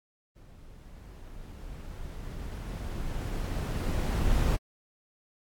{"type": "noise with level ramp", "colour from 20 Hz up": "brown", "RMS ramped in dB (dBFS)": [-51, -24], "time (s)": [0.35, 4.57], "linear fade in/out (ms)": 20, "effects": ["AAC 64 kbps"]}